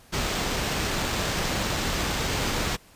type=noise with sample-and-hold; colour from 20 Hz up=pink; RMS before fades=-27 dBFS; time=0.12-2.77 s; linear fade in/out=20 ms; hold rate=11025 Hz; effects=pink hiss -54 dBFS RMS until 2.95 s + resampled to 32000 Hz